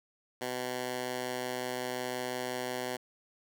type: tone with high-pass filter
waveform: 10% pulse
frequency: 125.6 Hz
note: B2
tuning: 30 cents sharp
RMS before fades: -36 dBFS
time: 0.41-2.97 s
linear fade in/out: 10 ms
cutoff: 270 Hz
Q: 0.51
effects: none